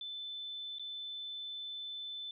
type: tone with dropouts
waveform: sine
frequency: 3520 Hz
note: A7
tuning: in tune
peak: -40 dBFS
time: 0.01-2.31 s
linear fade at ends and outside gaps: 2 ms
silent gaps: 0.785-0.795 s
effects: none